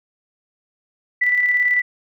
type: tone with tremolo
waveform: sine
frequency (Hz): 1975.5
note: B6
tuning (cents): 0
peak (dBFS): -13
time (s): 1.21-1.82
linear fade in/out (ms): 10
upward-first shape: square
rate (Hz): 18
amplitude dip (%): 35
effects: none